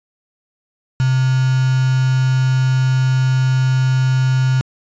sine tone with quantisation, 130 Hz, C3, 11 cents flat, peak -12 dBFS, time 1-4.61 s, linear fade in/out 0 ms, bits 4, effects resampled to 16000 Hz

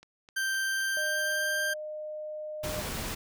click train, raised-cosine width 0.2 ms, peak -34 dBFS, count 6, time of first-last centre 0.03-1.322 s, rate 3.87 Hz
40% pulse tone with pitch glide, 1568 to 1582.6 Hz, G6 to G6, 0 to +16 cents, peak -27 dBFS, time 0.36-1.74 s, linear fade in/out 10 ms, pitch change +16 cents, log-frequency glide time 0.62-1.62 s
sine tone, 611 Hz, D#5, 32 cents flat, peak -35 dBFS, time 0.97-2.81 s, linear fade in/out 0 ms
pink noise, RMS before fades -35 dBFS, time 2.63-3.15 s, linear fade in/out 10 ms
effects none

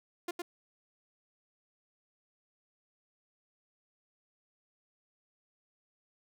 sawtooth tone with echo, 349.2 Hz, F4, in tune, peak -30 dBFS, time 0.28-0.31 s, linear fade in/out 5 ms, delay 110 ms, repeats 1, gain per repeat -2 dB, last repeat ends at 0.42 s, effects none

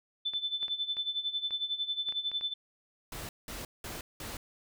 sine tone with tremolo, 3520 Hz, A7, in tune, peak -28 dBFS, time 0.25-2.54 s, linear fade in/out 10 ms, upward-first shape sine, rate 11 Hz, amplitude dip 80%
clicks, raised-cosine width 0.3 ms, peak -31 dBFS, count 9, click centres 0.336 / 0.629 / 0.682 / 0.969 / 1.508 / 2.088 / 2.124 / 2.316 / 2.411 s
pink noise bursts, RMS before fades -41 dBFS, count 4, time 3.12-4.37 s, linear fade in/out 2 ms, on 170 ms, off 190 ms
effects none

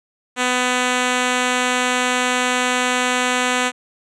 5% pulse tone, 250 Hz, B3, 21 cents sharp, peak -5 dBFS, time 0.36-3.72 s, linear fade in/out 50 ms, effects resampled to 24000 Hz

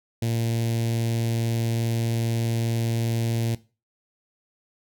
sawtooth tone with notch filter, 115.3 Hz, A#2, 19 cents flat, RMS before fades -25 dBFS, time 0.22-3.55 s, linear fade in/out 5 ms, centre 1200 Hz, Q 0.56, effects noise-tail reverb RT60 0.3 s tail -17 dB re dry

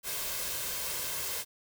white noise with comb filter, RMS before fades -35 dBFS, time 0.03-1.45 s, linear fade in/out 50 ms, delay 1.9 ms, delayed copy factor +0.5, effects none

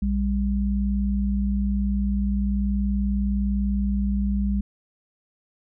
sine tone pair together, 59.63 / 200 Hz, A#1 / G3, +40 / +35 cents, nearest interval octave + major sixth, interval 2095 cents, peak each -23 dBFS, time 0.02-4.61 s, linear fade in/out 5 ms, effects none

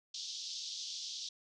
white band-pass noise, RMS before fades -43 dBFS, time 0.14-1.29 s, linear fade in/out 5 ms, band 3300 to 6000 Hz, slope 48 dB/octave, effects none

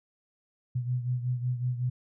sine beating tone pair, 123.47 / 128.87 Hz, B2 / C3, 0 / -26 cents, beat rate 5.4 Hz, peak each -28 / -34 dBFS, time 0.75-1.9 s, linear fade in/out 10 ms, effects none

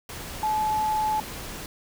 sine tone in noise, 860 Hz, A5, 40 cents flat, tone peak -22 dBFS, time 0.43-1.2 s, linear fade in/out 2 ms, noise pink, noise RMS -37 dBFS, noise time 0.09-1.66 s, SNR +12 dB, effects none

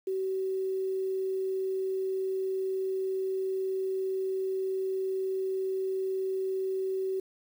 sine tone with quantisation, 380.4 Hz, F#4, 48 cents sharp, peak -28 dBFS, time 0.07-7.2 s, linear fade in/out 5 ms, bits 9, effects none

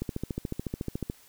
click train, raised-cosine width 3 ms, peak -18 dBFS, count 16, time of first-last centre 0.02-1.099 s, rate 13.9 Hz, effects white hiss -57 dBFS RMS until 1.28 s

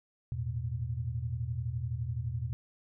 sine chord, E suspended fourth, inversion none, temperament equal with one note detuned, 82.41 / 110 / 121.77 Hz, E2 / A2 / B2, 0 / 0 / -24 cents, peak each -38 / -38 / -34 dBFS, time 0.32-2.53 s, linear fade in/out 0 ms, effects none

